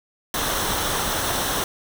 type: noise with comb filter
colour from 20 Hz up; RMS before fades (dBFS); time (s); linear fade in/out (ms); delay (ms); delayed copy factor
pink; -24; 0.34-1.64; 2; 0.42; -0.5
effects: none